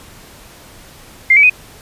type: tone with pitch steps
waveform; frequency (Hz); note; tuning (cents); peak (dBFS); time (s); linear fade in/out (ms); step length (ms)
sine; 2100 / 2290 / 2497; C7 / D7 / D#7; +6 / -44 / +6; -5; 1.3-1.498; 5; 66
effects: pink hiss -40 dBFS RMS until 1.81 s + resampled to 32000 Hz